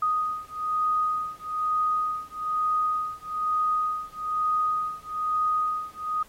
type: beating tone pair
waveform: sine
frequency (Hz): 1244 / 1245.1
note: D#6 / D#6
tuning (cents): -1 / +1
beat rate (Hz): 1.1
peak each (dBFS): -27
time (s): 0.02-6.23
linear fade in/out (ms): 5
effects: pink hiss -55 dBFS RMS until 6.28 s + AAC 48 kbps